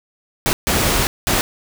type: noise bursts at uneven times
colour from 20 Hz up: pink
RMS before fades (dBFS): -17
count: 3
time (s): 0.46-0.53 / 0.67-1.07 / 1.27-1.41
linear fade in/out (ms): 0
effects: none